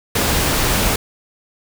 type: noise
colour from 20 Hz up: pink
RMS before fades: -17 dBFS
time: 0.15-0.96 s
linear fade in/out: 5 ms
effects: none